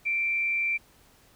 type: tone with frequency modulation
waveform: sine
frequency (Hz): 2349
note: D7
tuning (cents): 0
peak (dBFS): -24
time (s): 0.05-0.78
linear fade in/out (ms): 20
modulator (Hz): 139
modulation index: 0.25
effects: pink hiss -59 dBFS RMS until 1.35 s